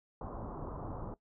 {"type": "low-pass noise", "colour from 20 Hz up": "pink", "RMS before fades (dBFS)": -42, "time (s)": [0.21, 1.14], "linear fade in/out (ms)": 2, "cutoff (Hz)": 1200, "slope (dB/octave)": 48, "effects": ["noise-tail reverb RT60 0.1 s tail -18 dB re dry"]}